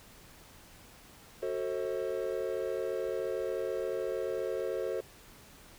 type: chord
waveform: triangle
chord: F# diminished seventh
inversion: none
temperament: just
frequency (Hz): 370 / 444 / 532.8 / 639.4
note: F#4 / A4 / C5 / Eb5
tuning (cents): 0 / +16 / +31 / +47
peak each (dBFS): -35 / -34 / -34 / -40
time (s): 1.42-5.01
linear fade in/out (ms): 10
effects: pink hiss -55 dBFS RMS until 5.78 s